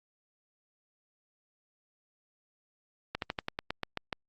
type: slowing click train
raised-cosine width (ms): 0.3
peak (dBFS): -16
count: 10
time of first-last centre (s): 3.15-4.128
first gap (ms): 72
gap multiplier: 1.1
effects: Opus 48 kbps